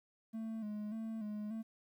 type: tone with vibrato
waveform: triangle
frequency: 216.5 Hz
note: A3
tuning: 28 cents flat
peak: -37 dBFS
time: 0.33-1.63 s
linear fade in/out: 20 ms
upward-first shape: square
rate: 1.7 Hz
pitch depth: 51 cents each way
effects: 12-bit